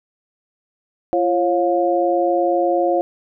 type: tone cluster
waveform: sine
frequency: 343.3 / 545 / 709 Hz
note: F4 / C#5 / F5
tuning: -30 / -29 / +26 cents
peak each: -19 dBFS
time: 1.13-3.01 s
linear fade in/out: 0 ms
effects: none